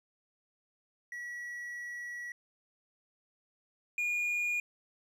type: tone pair in turn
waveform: triangle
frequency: 1932 / 2434 Hz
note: B6 / D#7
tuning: -39 / -39 cents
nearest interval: major third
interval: 400 cents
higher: second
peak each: -37 / -28 dBFS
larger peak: second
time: 1.12-2.32 / 3.98-4.6 s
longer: first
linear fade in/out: 2 ms
effects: none